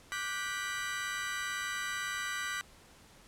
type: chord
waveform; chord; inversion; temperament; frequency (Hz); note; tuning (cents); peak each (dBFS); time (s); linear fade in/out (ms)
35% pulse; G major seventh; second; just; 1176 / 1470 / 1568 / 1960; D6 / F#6 / G6 / B6; +2 / -12 / 0 / -14; -39 / -39 / -40 / -37; 0.12-2.61; 0
effects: pink hiss -58 dBFS RMS until 3.27 s + low-pass 11000 Hz 12 dB/octave